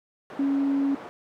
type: band-pass noise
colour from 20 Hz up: white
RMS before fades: -41 dBFS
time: 0.3-1.09 s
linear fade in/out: 0 ms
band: 220 to 880 Hz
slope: 12 dB/octave
type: tone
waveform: sine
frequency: 277.1 Hz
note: C#4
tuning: 1 cent flat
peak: -21 dBFS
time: 0.39-0.95 s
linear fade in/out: 5 ms
effects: none